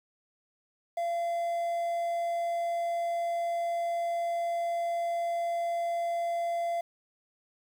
triangle tone with quantisation, 684 Hz, F5, 36 cents flat, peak -26 dBFS, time 0.97-6.81 s, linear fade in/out 5 ms, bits 9, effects none

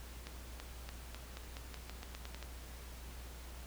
accelerating click train, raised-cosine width 0.2 ms, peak -28 dBFS, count 13, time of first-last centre 0.27-2.427 s, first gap 330 ms, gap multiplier 0.88, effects added 60 Hz sine -48 dBFS peak until 3.66 s + pink hiss -54 dBFS RMS until 3.66 s

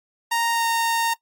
sawtooth tone with pitch glide, 929 to 921 Hz, A#5 to A#5, -6 to -21 cents, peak -16 dBFS, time 0.31-1.14 s, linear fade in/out 10 ms, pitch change -15 cents, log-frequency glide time 0.52-0.66 s, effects noise-tail reverb RT60 0.1 s tail -20 dB re dry + AAC 64 kbps

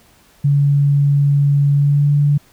sine tone with pitch glide, 142.3 to 144.87 Hz, C#3 to D3, +46 to -23 cents, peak -10 dBFS, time 0.44-2.38 s, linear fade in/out 10 ms, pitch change +31 cents, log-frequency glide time 1.72-2.12 s, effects pink hiss -51 dBFS RMS until 2.52 s

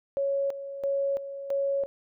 sine tone with tremolo, 554.4 Hz, C#5, in tune, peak -24 dBFS, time 0.17-1.86 s, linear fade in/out 0 ms, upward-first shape square, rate 1.5 Hz, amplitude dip 70%, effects none

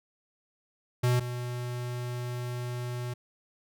square tone pair in turn, 123.47 / 122.69 Hz, B2 / B2, 0 / -11 cents, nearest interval unison, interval 11 cents, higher first, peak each -23 / -33 dBFS, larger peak first, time 1.03-1.2 / 1.2-3.14 s, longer second, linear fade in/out 10 ms, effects none

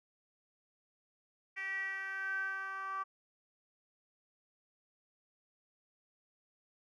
10% pulse tone with band-pass filter sweep, 386.7 Hz, G4, 24 cents flat, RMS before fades -39 dBFS, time 1.56-3.04 s, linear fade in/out 20 ms, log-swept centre 2100 to 1200 Hz, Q 9.4, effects none

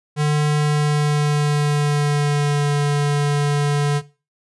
square tone with pitch glide, 149.3 to 145.13 Hz, D3 to D3, +29 to -20 cents, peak -16 dBFS, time 0.16-4.02 s, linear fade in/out 50 ms, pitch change -49 cents, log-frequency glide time 0.48-2.7 s, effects noise-tail reverb RT60 0.3 s tail -17 dB re dry + resampled to 24000 Hz

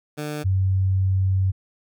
15% pulse / sine tone pair in turn, 150 / 95.04 Hz, D3 / F#2, +37 / +47 cents, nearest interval minor sixth, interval 790 cents, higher first, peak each -21 / -17 dBFS, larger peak second, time 0.17-0.44 / 0.44-1.52 s, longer second, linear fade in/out 20 ms, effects none

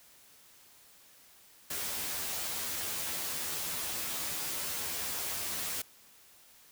white noise with comb filter, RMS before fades -36 dBFS, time 1.7-5.82 s, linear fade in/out 5 ms, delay 12 ms, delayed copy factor +1, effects white hiss -59 dBFS RMS until 6.71 s

